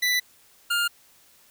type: tone pair in turn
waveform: 25% pulse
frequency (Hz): 1983 / 1407.1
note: B6 / F6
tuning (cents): +7 / +13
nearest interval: tritone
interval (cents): 594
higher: first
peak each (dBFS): -17 / -18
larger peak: first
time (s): 0.02-0.2 / 0.7-0.88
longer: neither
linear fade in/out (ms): 10
effects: white hiss -57 dBFS RMS until 1.5 s